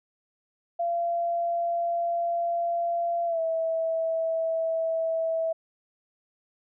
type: tone with pitch glide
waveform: sine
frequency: 685 to 652.6 Hz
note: F5 to E5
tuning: -34 to -18 cents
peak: -24 dBFS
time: 0.79-5.53 s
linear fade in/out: 10 ms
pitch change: -84 cents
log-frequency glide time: 3.26-3.4 s
effects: none